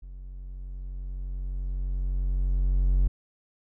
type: tone with level ramp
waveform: triangle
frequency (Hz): 45.82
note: F#1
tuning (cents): -16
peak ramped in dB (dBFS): -37 to -16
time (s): 0.02-3.08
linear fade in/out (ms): 10
effects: none